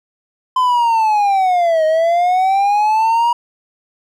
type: linear two-way sweep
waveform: triangle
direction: down then up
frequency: 1028 to 622.3 to 958 Hz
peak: -9 dBFS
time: 0.56-3.33 s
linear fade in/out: 5 ms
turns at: 1.85 s
effects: none